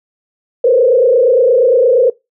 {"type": "tone with frequency modulation", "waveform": "sine", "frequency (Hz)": 493.9, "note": "B4", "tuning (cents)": 0, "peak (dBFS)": -6, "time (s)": [0.64, 2.1], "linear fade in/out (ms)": 5, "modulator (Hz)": 28.6, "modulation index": 1.4, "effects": ["noise-tail reverb RT60 0.2 s tail -22 dB re dry"]}